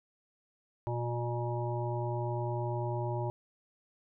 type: harmonic tone with a mistuned harmonic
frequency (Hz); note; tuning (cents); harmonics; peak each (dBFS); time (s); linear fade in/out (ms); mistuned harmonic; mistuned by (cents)
120; B2; -49; 1 / 3 / 5 / 7 / 8; -33 / -38 / -40 / -41 / -42; 0.87-3.3; 0; 8; -16
effects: none